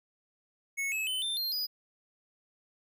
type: tone with pitch steps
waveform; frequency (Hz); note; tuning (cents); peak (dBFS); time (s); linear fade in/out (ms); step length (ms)
square; 2200 / 2586 / 3040 / 3574 / 4201 / 4939; C#7 / E7 / F#7 / A7 / C8 / D#8; -14 / -34 / +46 / +26 / +6 / -14; -31; 0.77-1.67; 20; 150
effects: none